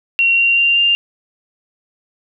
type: tone with pitch steps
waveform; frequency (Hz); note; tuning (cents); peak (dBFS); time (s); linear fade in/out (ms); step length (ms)
sine; 2742 / 2759 / 2777 / 2795; F7 / F7 / F7 / F7; -32 / -22 / -10 / +1; -10; 0.19-0.95; 0; 190
effects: none